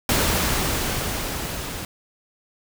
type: noise with level ramp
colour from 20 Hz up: pink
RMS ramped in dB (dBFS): -19 to -32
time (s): 0.09-1.85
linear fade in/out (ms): 2
effects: none